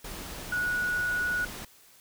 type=tone in noise; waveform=sine; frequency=1463 Hz; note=F#6; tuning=20 cents flat; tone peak=-26 dBFS; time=0.52-1.45 s; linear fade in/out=5 ms; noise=pink; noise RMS=-40 dBFS; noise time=0.04-1.65 s; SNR=+11 dB; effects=white hiss -57 dBFS RMS until 2 s